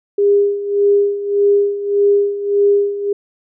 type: tone with tremolo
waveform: sine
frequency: 404.9 Hz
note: G#4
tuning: 44 cents flat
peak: -8 dBFS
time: 0.18-3.13 s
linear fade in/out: 5 ms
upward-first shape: sine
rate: 1.7 Hz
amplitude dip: 75%
effects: none